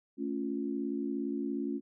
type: chord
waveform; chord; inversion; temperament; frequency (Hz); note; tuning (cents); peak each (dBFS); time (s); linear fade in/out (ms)
sine; A augmented; none; equal; 220 / 277.2 / 349.2; A3 / C#4 / E#4; 0 / 0 / 0; -37 / -34 / -38; 0.17-1.81; 50
effects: none